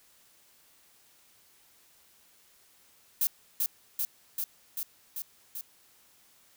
violet noise with echo, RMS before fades -26 dBFS, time 3.21-3.27 s, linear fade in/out 2 ms, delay 390 ms, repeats 6, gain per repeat -2 dB, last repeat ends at 5.61 s, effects white hiss -62 dBFS RMS until 6.56 s

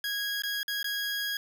20% pulse tone with dropouts, 1649 Hz, G#6, 13 cents flat, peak -25 dBFS, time 0.04-1.37 s, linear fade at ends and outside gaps 2 ms, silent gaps 0.421-0.435 / 0.631-0.68 / 0.829-0.843 s, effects none

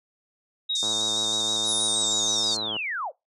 sine tone with vibrato, 3729 Hz, A#7, in tune, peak -24 dBFS, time 0.69-2.55 s, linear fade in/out 10 ms, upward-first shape square, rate 6.3 Hz, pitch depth 30 cents each way
pink band-pass noise, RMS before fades -33 dBFS, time 0.75-2.57 s, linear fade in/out 5 ms, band 5200 to 8100 Hz, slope 48 dB/octave
click train, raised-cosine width 1 ms, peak -21 dBFS, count 210, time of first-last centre 0.83-2.765 s, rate 108 Hz
sine linear sweep, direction down, 10548 to 450 Hz, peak -27 dBFS, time 1.65-3.12 s, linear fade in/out 50 ms
effects noise-tail reverb RT60 0.2 s tail -23 dB re dry + high-pass 150 Hz 12 dB/octave

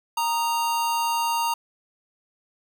square tone pair together, 930 / 1237.9 Hz, A#5 / D#6, -4 / -9 cents, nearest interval perfect fourth, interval 495 cents, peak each -23 / -33 dBFS, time 0.17-1.54 s, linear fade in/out 5 ms, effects none

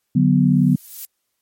sine chord, B minor, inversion first, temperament equal, 146.83 / 185 / 246.9 Hz, D3 / F#3 / B3, 0 / 0 / 0 cents, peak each -16 dBFS, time 0.15-0.76 s, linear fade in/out 10 ms
violet noise with exponential growth, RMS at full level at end -28 dBFS, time 0.31-1.05 s, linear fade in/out 0 ms, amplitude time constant 160 ms
effects white hiss -73 dBFS RMS until 1.41 s + MP3 64 kbps

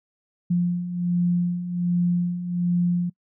sine beating tone pair, 174.61 / 175.91 Hz, F3 / F3, 0 / +13 cents, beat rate 1.3 Hz, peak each -27 / -21 dBFS, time 0.5-3.1 s, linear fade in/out 10 ms, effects noise-tail reverb RT60 0.1 s tail -25 dB re dry

